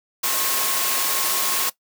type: tone in noise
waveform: sine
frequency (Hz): 1081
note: C#6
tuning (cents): -44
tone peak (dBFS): -32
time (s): 0.23-1.7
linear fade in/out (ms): 10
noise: white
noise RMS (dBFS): -22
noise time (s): 0.23-1.7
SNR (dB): -13
effects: noise-tail reverb RT60 0.1 s tail -18 dB re dry + high-pass 300 Hz 12 dB/octave

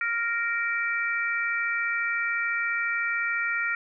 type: harmonic tone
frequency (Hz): 465.9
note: A#4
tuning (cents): -1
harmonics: 3 / 4 / 5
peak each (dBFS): -28 / -29 / -30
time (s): 0.01-3.75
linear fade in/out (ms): 2
effects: none

